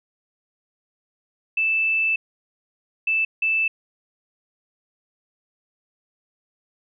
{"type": "tone bursts at uneven times", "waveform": "sine", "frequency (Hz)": 2639, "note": "E7", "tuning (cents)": 1, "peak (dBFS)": -18, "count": 3, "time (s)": [[1.57, 2.16], [3.07, 3.25], [3.42, 3.68]], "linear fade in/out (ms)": 5, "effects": []}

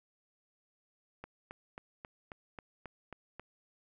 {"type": "click train", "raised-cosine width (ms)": 0.5, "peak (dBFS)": -29, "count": 9, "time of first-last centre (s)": [1.24, 3.396], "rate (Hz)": 3.71, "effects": []}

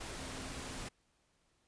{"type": "tone in noise", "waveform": "sine", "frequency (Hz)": 261.6, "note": "C4", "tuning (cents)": 0, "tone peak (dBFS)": -53, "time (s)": [0.18, 0.79], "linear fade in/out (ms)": 10, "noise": "pink", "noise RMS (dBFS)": -44, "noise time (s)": [0, 0.89], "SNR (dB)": -12, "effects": ["pink hiss -75 dBFS RMS until 1.67 s", "resampled to 22050 Hz"]}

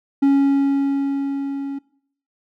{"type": "tone with level ramp", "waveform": "triangle", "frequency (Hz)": 277.2, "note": "C#4", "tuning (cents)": 0, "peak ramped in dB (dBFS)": [-9, -23], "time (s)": [0.22, 1.79], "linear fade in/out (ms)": 10, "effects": ["noise-tail reverb RT60 0.6 s tail -21 dB re dry"]}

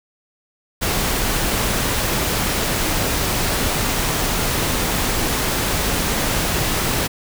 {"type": "noise", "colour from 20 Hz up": "pink", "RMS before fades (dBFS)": -20, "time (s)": [0.81, 7.08], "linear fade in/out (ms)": 20, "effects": []}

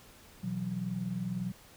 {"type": "chord", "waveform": "sine", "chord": "B suspended fourth", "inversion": "none", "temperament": "equal", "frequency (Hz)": [123.47, 164.81, 185], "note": ["B2", "E3", "F#3"], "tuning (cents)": [0, 0, 0], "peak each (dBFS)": [-39, -39, -34], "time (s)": [0.43, 1.52], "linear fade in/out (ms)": 10, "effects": ["pink hiss -56 dBFS RMS until 1.76 s"]}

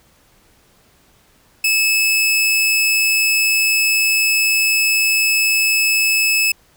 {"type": "tone", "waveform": "sawtooth", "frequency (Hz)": 2602, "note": "E7", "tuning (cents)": -23, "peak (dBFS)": -10, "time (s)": [1.64, 6.52], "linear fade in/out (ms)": 5, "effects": ["pink hiss -54 dBFS RMS until 6.76 s"]}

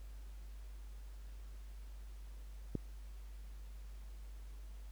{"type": "click", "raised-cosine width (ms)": 3, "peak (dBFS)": -23, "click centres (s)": 2.753, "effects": ["added 50 Hz sine -47 dBFS peak until 4.91 s", "pink hiss -66 dBFS RMS until 4.91 s"]}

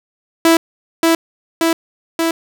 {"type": "tone with echo", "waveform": "sawtooth", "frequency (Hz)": 329.6, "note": "E4", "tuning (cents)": 0, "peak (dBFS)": -4, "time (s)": [0.45, 0.57], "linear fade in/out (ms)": 2, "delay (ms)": 580, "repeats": 3, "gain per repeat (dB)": -2, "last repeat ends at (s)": 2.31, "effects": []}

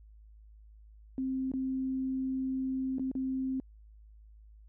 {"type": "tone with dropouts", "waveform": "sine", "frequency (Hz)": 262.7, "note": "C4", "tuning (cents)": 7, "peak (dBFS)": -30, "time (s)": [1.18, 3.6], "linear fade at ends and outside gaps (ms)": 1, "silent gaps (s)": [[1.517, 1.537], [2.984, 2.995], [3.115, 3.152]], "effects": ["added 53 Hz sine -52 dBFS peak until 4.68 s"]}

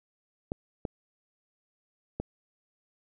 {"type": "clicks", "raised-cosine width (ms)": 2, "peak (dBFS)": -18, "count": 3, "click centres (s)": [0.519, 0.852, 2.2], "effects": []}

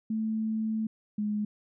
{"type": "tone pair in turn", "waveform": "sine", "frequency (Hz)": [219.6, 209.7], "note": ["A3", "G#3"], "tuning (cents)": [-3, 17], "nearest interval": "minor second", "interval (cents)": 80, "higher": "first", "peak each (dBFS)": -27, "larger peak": "neither", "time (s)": [[0.1, 0.87], [1.18, 1.45]], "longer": "first", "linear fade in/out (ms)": 5, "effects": []}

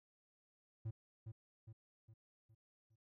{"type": "tone with echo", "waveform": "triangle", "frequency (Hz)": 110.7, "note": "A2", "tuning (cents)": 11, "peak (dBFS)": -38, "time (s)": [0.85, 0.91], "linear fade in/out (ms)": 10, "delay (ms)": 410, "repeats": 5, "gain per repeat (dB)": -6, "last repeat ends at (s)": 2.96, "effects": []}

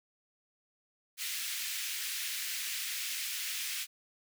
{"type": "high-pass noise", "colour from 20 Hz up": "pink", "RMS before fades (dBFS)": -37, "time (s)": [1.17, 3.87], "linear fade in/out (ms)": 50, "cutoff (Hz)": 2000, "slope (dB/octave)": 24, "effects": []}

